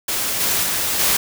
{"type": "noise with level steps", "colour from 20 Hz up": "white", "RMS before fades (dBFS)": [-22, -19, -21, -17], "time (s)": [0.08, 1.17], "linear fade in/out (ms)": 5, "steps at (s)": [0.4, 0.63, 0.99], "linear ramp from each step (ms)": 10, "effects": []}